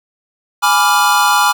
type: chord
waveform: square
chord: G# diminished seventh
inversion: none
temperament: equal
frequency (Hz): 830.6 / 987.8 / 1174.7 / 1396.9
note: G#5 / B5 / D6 / F6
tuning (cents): 0 / 0 / 0 / 0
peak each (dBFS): -16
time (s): 0.62-1.53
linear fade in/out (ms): 20
effects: none